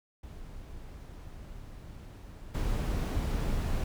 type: noise with level steps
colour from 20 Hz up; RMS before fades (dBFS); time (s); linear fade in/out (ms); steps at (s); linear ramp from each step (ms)
brown; -45 / -30; 0.23-3.84; 5; 2.54; 10
effects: none